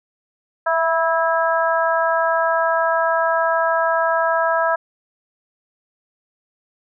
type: harmonic tone with a mistuned harmonic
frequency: 326.5 Hz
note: E4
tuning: 17 cents flat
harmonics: 2 / 3 / 4 / 5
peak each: -19 / -21 / -22 / -23 dBFS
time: 0.66-4.76 s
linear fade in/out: 10 ms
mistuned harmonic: 2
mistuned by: +20 cents
effects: none